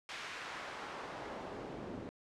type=noise with band-pass filter sweep; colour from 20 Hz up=pink; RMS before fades=-45 dBFS; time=0.09-2.09 s; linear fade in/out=0 ms; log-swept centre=2400 to 270 Hz; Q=0.84; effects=low-pass 8000 Hz 12 dB/octave